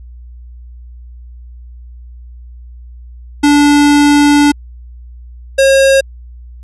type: tone pair in turn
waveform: square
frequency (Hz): 290.6 / 541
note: D4 / C#5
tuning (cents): -18 / -42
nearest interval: major seventh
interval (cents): 1076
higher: second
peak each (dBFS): -6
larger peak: neither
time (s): 3.43-4.52 / 5.58-6.01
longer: first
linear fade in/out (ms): 10
effects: added 60 Hz sine -30 dBFS peak until 6.63 s + resampled to 24000 Hz